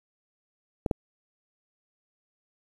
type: clicks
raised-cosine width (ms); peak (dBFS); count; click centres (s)
2; -13 / -11; 2; 0.862 / 0.912
effects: 8-bit